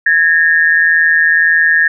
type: tone pair together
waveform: sine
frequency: 1659 / 1820.7 Hz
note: G#6 / A#6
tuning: -2 / -41 cents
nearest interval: major second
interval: 161 cents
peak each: -10 dBFS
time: 0.06-1.88 s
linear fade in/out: 5 ms
effects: none